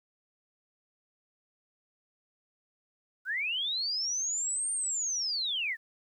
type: linear two-way sweep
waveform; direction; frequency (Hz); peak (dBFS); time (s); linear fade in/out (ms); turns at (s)
sine; up then down; 1428 to 8890 to 1706; -29; 3.25-5.77; 50; 4.72
effects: 11-bit